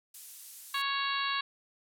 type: noise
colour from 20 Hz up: violet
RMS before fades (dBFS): -42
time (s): 0.14-0.82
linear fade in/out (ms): 5
type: harmonic tone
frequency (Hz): 554.4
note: C#5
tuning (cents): 0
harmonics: 2 / 3 / 4 / 5 / 6 / 7 / 8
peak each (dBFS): -33 / -36 / -40 / -38 / -41 / -37 / -41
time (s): 0.74-1.41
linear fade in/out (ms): 5
effects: low-pass 12000 Hz 12 dB/octave